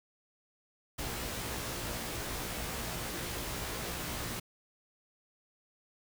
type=noise with comb filter; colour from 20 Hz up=pink; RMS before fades=-38 dBFS; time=0.98-4.4 s; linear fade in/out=10 ms; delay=17 ms; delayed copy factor=+0.75; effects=none